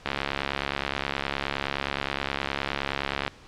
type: click train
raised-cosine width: 0.3 ms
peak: -10 dBFS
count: 225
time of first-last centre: 0.06-3.278 s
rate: 69.6 Hz
effects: pink hiss -50 dBFS RMS until 3.47 s + low-pass 5000 Hz 12 dB/octave